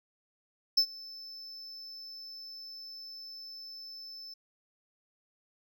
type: tone with ADSR envelope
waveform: triangle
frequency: 5270 Hz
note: E8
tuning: 1 cent flat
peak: -18 dBFS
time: 0.77-4.34 s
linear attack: 9 ms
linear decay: 76 ms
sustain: -24 dB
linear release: 6 ms
effects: none